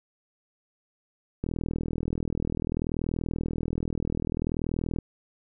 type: click train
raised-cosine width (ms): 3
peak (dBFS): -16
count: 145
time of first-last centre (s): 1.44-4.987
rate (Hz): 40.6
effects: none